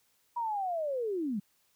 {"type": "linear sweep", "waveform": "sine", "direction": "down", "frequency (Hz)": [970, 186.4], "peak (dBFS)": -30, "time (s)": [0.36, 1.4], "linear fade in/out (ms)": 10, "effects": ["white hiss -71 dBFS RMS until 1.75 s"]}